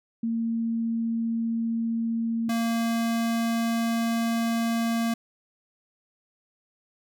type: tone pair in turn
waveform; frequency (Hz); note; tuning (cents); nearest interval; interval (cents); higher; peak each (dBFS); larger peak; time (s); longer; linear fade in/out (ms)
sine / square; 228.8 / 230.1; A#3 / A#3; -32 / -22; unison; 10; second; -24; neither; 0.23-2.49 / 2.49-5.14; second; 5
effects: none